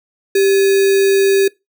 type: tone with sample-and-hold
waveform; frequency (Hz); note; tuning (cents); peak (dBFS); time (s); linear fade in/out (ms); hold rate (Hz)
sine; 392; G4; 0; -9; 0.35-1.48; 5; 2100
effects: noise-tail reverb RT60 0.2 s tail -23 dB re dry

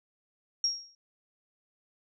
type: tone with exponential decay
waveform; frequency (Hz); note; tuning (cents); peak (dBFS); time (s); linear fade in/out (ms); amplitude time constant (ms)
sine; 5588; F8; 0; -22; 0.64-0.95; 2; 67
effects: none

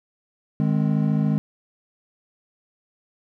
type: chord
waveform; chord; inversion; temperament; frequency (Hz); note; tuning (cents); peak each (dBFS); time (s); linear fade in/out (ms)
triangle; Ab major; second; equal with one note detuned; 153.51 / 207.7 / 261.6; Eb3 / Ab3 / C4; -23 / 0 / 0; -19 / -20 / -25; 0.6-1.38; 0
effects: none

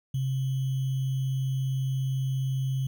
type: tone with sample-and-hold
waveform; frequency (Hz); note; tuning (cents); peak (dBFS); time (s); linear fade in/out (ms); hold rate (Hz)
sine; 132.7; C3; +25; -25; 0.14-2.87; 5; 3150
effects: none

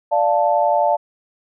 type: chord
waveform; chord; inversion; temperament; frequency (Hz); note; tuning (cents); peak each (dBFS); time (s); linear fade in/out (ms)
sine; D minor; none; equal; 587.3 / 698.5 / 880; D5 / F5 / A5; 0 / 0 / 0; -18; 0.11-0.97; 20
effects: none

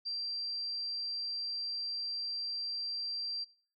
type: tone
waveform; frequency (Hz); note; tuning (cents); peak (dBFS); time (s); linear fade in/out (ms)
sine; 4716; D8; +6; -34; 0.05-3.45; 20
effects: noise-tail reverb RT60 0.5 s tail -26 dB re dry

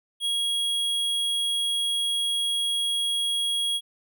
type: tone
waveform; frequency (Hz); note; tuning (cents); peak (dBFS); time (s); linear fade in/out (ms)
square; 3300; G#7; -12; -24; 0.2-3.81; 50
effects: none

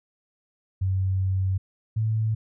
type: tone pair in turn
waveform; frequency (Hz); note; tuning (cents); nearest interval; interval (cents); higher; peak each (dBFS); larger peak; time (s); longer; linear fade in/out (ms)
sine; 94.8 / 110.01; F#2 / A2; +43 / 0; minor third; 257; second; -21; neither; 0.81-1.58 / 1.96-2.35; first; 10
effects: none

